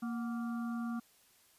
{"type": "harmonic tone with a mistuned harmonic", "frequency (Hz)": 233.1, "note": "A#3", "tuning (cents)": 0, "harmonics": [1, 3, 5, 6], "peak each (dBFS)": [-35, -50, -48, -51], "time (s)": [0.02, 1], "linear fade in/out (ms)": 10, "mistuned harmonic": 3, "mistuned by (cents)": 92, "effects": ["white hiss -66 dBFS RMS until 1.58 s", "resampled to 32000 Hz"]}